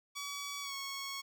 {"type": "tone with pitch glide", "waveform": "10% pulse", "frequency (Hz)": [1138, 1102.4], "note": ["C#6", "C#6"], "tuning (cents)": [45, -10], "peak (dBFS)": -31, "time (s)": [0.15, 1.22], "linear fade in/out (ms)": 20, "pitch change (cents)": -55, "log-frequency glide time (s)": [0.61, 0.74], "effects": []}